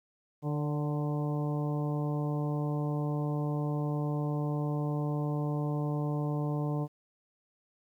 harmonic tone with a mistuned harmonic, 148.5 Hz, D3, 20 cents sharp, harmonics 1 / 2 / 3 / 4 / 5 / 6 / 7, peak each -30 / -36 / -40 / -42 / -44 / -46 / -47 dBFS, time 0.42-6.88 s, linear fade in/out 50 ms, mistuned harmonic 4, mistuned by -31 cents, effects 11-bit

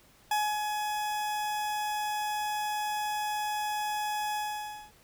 40% pulse tone with ADSR envelope, 843 Hz, G#5, 26 cents sharp, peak -24 dBFS, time 0.31-4.92 s, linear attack 4 ms, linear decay 260 ms, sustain -5 dB, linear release 560 ms, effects pink hiss -60 dBFS RMS until 5.03 s

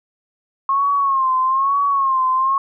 sine tone with vibrato, 1080 Hz, C#6, 45 cents flat, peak -14 dBFS, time 0.69-2.58 s, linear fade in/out 2 ms, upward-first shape sine, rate 1.1 Hz, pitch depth 77 cents each way, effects none

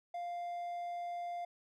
triangle tone, 698.5 Hz, F5, in tune, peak -36 dBFS, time 0.14-1.45 s, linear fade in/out 5 ms, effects none

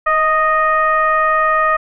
sine tone with frequency modulation, 1244.5 Hz, D#6, in tune, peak -11 dBFS, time 0.06-1.77 s, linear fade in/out 10 ms, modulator 615 Hz, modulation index 0.92, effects none

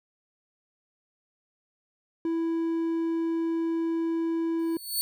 triangle tone, 330 Hz, E4, 2 cents sharp, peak -23 dBFS, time 2.25-4.77 s, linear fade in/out 2 ms
5% pulse tone with exponential growth, 4441 Hz, C#8, 2 cents sharp, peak -16 dBFS, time 4.59-5.01 s, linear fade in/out 0 ms, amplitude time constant 91 ms
effects none

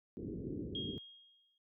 white low-pass noise, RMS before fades -42 dBFS, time 0.17-0.98 s, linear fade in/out 0 ms, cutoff 410 Hz, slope 48 dB/octave
sine tone with exponential decay, 3258 Hz, G#7, 34 cents flat, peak -37 dBFS, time 0.75-1.58 s, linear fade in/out 2 ms, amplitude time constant 180 ms
effects high-pass 60 Hz 12 dB/octave

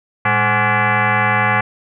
sine tone with frequency modulation, 431.7 Hz, A4, 33 cents flat, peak -12 dBFS, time 0.25-1.61 s, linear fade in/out 5 ms, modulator 318 Hz, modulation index 5.8, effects none

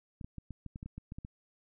clicks, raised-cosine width 5 ms, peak -30 dBFS, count 12, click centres 0.212 / 0.245 / 0.383 / 0.507 / 0.663 / 0.759 / 0.829 / 0.86 / 0.98 / 1.121 / 1.185 / 1.249 s, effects none

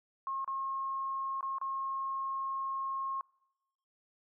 sine tone with dropouts, 1078 Hz, C#6, 49 cents flat, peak -33 dBFS, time 0.27-3.21 s, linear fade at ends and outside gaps 1 ms, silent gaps 0.445-0.477 / 1.409-1.428 / 1.584-1.614 s, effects noise-tail reverb RT60 1.0 s tail -26 dB re dry

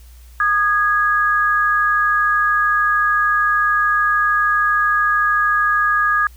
sine tone pair together, 1227 / 1660.2 Hz, D#6 / G#6, -25 / -1 cents, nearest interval perfect fourth, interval 524 cents, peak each -16 dBFS, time 0.4-6.27 s, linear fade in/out 2 ms, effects added 60 Hz sine -39 dBFS peak until 6.36 s + white hiss -52 dBFS RMS until 6.36 s

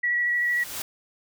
sine tone with vibrato, 1933 Hz, B6, 38 cents flat, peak -21 dBFS, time 0.03-0.64 s, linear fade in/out 10 ms, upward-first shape square, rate 13 Hz, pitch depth 11 cents each way
white noise with exponential growth, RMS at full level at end -30 dBFS, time 0.13-0.82 s, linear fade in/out 2 ms, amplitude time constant 150 ms
effects none

